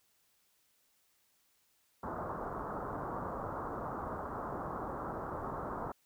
white low-pass noise, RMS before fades -40 dBFS, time 2.03-5.92 s, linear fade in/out 5 ms, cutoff 1300 Hz, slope 48 dB/octave, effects white hiss -73 dBFS RMS until 6.05 s

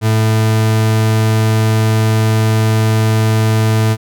40% pulse tone, 110 Hz, A2, in tune, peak -9 dBFS, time 0.01-3.97 s, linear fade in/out 50 ms, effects none

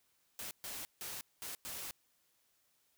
white noise bursts at uneven times, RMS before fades -44 dBFS, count 5, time 0.39-0.51 / 0.64-0.85 / 1.01-1.21 / 1.42-1.55 / 1.65-1.91 s, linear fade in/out 0 ms, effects white hiss -75 dBFS RMS until 2.97 s

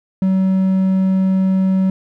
triangle tone, 189.5 Hz, F#3, 42 cents sharp, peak -10 dBFS, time 0.22-1.9 s, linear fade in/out 2 ms, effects none

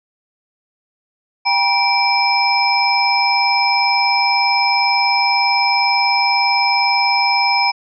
sine tone cluster, 795 / 957 / 2339 / 5140 Hz, G5 / A#5 / D7 / E8, +24 / +45 / -8 / -45 cents, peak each -18 dBFS, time 1.45-7.72 s, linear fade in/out 20 ms, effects none

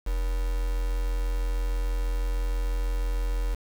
sine tone with quantisation, 43.1 Hz, F1, 22 cents flat, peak -24 dBFS, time 0.06-3.55 s, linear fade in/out 10 ms, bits 6, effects none

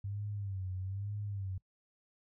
sine tone with vibrato, 98 Hz, G2, in tune, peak -36 dBFS, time 0.04-1.58 s, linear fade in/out 5 ms, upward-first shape sine, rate 1.1 Hz, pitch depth 98 cents each way, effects noise-tail reverb RT60 0.1 s tail -22 dB re dry

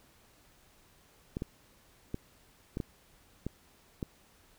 clicks, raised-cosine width 3 ms, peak -21 dBFS, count 7, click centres 1.369 / 1.421 / 2.144 / 2.771 / 2.802 / 3.466 / 4.028 s, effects pink hiss -63 dBFS RMS until 4.58 s

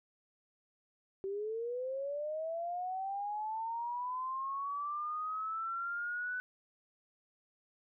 sine linear sweep, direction up, 381.9 to 1500 Hz, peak -35 dBFS, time 1.24-6.4 s, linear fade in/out 0 ms, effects none

